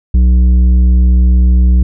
sine tone with tanh clipping, 61.74 Hz, B1, in tune, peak -6 dBFS, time 0.14-1.83 s, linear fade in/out 5 ms, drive 8 dB, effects none

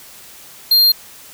square tone, 4200 Hz, C8, 6 cents sharp, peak -9 dBFS, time 0.71-0.92 s, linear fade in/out 5 ms, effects white hiss -40 dBFS RMS until 1.33 s

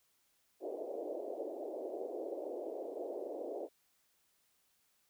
white band-pass noise, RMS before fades -42 dBFS, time 0.6-3.69 s, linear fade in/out 50 ms, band 320 to 640 Hz, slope 48 dB/octave, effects white hiss -75 dBFS RMS until 5.09 s

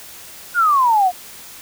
sine exponential sweep, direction down, 1480 to 698.5 Hz, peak -11 dBFS, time 0.54-1.12 s, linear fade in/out 50 ms, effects white hiss -38 dBFS RMS until 1.61 s

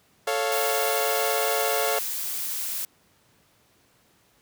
sawtooth chord, A augmented, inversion none, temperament equal, 440 / 554.4 / 698.5 Hz, A4 / C#5 / E#5, 0 / 0 / 0 cents, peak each -24 dBFS, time 0.27-1.99 s, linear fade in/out 5 ms
blue noise, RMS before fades -30 dBFS, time 0.52-2.85 s, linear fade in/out 2 ms
effects pink hiss -62 dBFS RMS until 4.41 s + high-pass 80 Hz 12 dB/octave

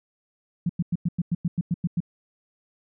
sine tone bursts, 172.3 Hz, F3, 23 cents flat, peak -20 dBFS, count 11, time 0.66-2.004 s, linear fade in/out 5 ms, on 34 ms, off 97 ms, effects none

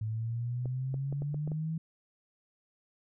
sine exponential sweep, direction up, 107.8 to 163.2 Hz, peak -31 dBFS, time 0.01-1.78 s, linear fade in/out 5 ms
clicks, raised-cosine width 2 ms, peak -28 dBFS, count 7, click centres 0.657 / 0.942 / 1.126 / 1.221 / 1.344 / 1.476 / 1.518 s
effects none

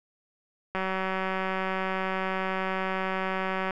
click train, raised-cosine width 0.5 ms, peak -15 dBFS, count 560, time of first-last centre 0.75-3.708 s, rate 189 Hz, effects none

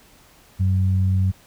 sine tone pair together, 94.5 / 188.78 Hz, F#2 / F#3, +37 / +35 cents, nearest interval octave, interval 1198 cents, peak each -16 / -27 dBFS, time 0.59-1.32 s, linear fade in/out 20 ms, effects pink hiss -52 dBFS RMS until 1.46 s

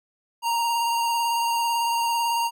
square tone with vibrato, 932.3 Hz, A#5, in tune, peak -22 dBFS, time 0.42-2.51 s, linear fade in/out 50 ms, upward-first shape sine, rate 18 Hz, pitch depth 17 cents each way, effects none

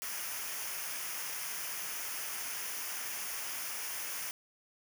white noise with comb filter, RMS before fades -39 dBFS, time 0.02-4.31 s, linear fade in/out 0 ms, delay 0.25 ms, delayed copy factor -0.65, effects none

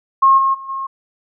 sine tone with level steps, 1078 Hz, C#6, 49 cents flat, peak -7 / -12 / -29 / -21 dBFS, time 0.22-0.87 s, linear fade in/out 10 ms, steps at 0.37 / 0.53 / 0.68 s, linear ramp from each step 20 ms, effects none

